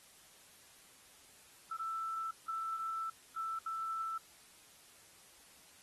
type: tone bursts at uneven times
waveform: sine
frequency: 1326 Hz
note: E6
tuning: 10 cents sharp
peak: -36 dBFS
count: 4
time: 1.71-2.31 / 2.48-3.1 / 3.36-3.59 / 3.66-4.18 s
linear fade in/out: 5 ms
effects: white hiss -61 dBFS RMS until 5.82 s + AAC 32 kbps